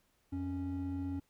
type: tone pair together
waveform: triangle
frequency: 87.31 / 277.2 Hz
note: F2 / C#4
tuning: 0 / 0 cents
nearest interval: octave + minor sixth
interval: 2000 cents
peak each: -37 / -34 dBFS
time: 0.32-1.2 s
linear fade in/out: 10 ms
effects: tanh soft clip ceiling -27 dBFS + pink hiss -74 dBFS RMS until 1.29 s